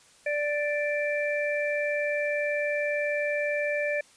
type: harmonic tone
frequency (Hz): 587.3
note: D5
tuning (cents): 0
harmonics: 1 / 3 / 4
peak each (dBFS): -27 / -32 / -32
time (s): 0.26-4.01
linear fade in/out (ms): 5
effects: white hiss -57 dBFS RMS until 4.16 s + resampled to 22050 Hz